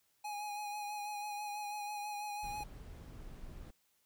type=tone with vibrato; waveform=square; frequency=830.6 Hz; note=G#5; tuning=in tune; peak=-40 dBFS; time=0.24-2.64 s; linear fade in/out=10 ms; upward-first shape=sine; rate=6.1 Hz; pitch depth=25 cents each way
type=noise; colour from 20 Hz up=brown; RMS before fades=-49 dBFS; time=2.43-3.71 s; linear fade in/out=10 ms
type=click; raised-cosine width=2 ms; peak=-38 dBFS; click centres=2.607 s
effects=white hiss -75 dBFS RMS until 4.05 s